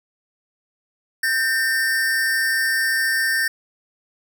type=tone pair together; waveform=square; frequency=1568 / 1812.8 Hz; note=G6 / A#6; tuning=0 / -49 cents; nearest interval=minor third; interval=251 cents; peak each=-24 / -20 dBFS; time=1.23-3.48 s; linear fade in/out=5 ms; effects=none